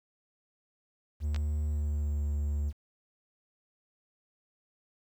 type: tone with pitch glide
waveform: triangle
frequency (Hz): 74.9 to 73.02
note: D2 to D2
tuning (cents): +35 to -9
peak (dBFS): -26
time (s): 1.2-2.73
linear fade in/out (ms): 50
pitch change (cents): -44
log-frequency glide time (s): 1.64-2.22
type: clicks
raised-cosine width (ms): 0.2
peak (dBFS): -23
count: 2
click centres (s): 1.346 / 1.362
effects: 10-bit